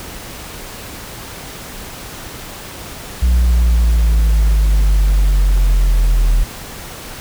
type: exponential sweep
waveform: sine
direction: down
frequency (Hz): 62 to 40.6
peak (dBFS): -6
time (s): 3.22-6.44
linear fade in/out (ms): 10
effects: tanh soft clip ceiling -8 dBFS + pink hiss -31 dBFS RMS until 7.2 s